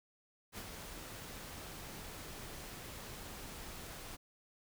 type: noise with ADSR envelope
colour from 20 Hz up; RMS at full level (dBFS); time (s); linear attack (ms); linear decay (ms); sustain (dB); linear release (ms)
pink; -44; 0.52-4.17; 59; 49; -4; 20
effects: none